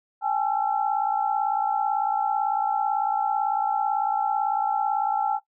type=tone cluster; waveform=sine; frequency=799 / 857 / 1344 Hz; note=G5 / A5 / E6; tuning=+33 / -46 / +33 cents; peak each=-25 / -25 / -33 dBFS; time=0.21-5.4 s; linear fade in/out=50 ms; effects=noise-tail reverb RT60 0.1 s tail -18 dB re dry